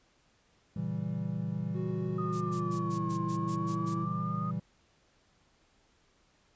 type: chord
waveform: triangle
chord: A# diminished seventh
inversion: none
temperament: equal with one note detuned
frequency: 116.54 / 138.59 / 164.81 / 194.64 Hz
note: A#2 / C#3 / E3 / G3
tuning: 0 / 0 / 0 / -12 cents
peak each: -36 / -39 / -33 / -35 dBFS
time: 0.76-4.6 s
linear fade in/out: 5 ms
type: tone with pitch glide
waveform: triangle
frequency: 370 to 331.5 Hz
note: F#4 to E4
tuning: 0 to +10 cents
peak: -35 dBFS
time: 1.73-4.07 s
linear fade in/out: 50 ms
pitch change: -190 cents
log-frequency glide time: 2.24-3.08 s
type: exponential two-way sweep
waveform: sine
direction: down then up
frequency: 1244.5 to 1059 to 1244.5 Hz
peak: -36 dBFS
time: 2.18-4.51 s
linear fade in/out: 5 ms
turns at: 3.23 s
type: noise bursts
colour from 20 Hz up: violet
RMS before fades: -39 dBFS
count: 9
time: 2.32-3.949 s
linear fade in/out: 20 ms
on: 93 ms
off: 99 ms
effects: pink hiss -68 dBFS RMS until 6.55 s + resampled to 16000 Hz